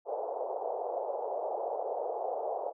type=band-pass noise; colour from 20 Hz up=white; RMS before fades=-35 dBFS; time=0.05-2.73 s; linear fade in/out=50 ms; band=430 to 810 Hz; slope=48 dB/octave; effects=none